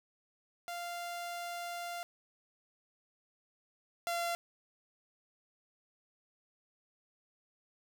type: tone pair in turn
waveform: sawtooth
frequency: 695 / 687 Hz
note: F5 / F5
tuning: -9 / -29 cents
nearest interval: unison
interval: 20 cents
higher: first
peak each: -35 / -29 dBFS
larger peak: second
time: 0.68-2.03 / 4.07-4.35 s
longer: first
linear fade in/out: 0 ms
effects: none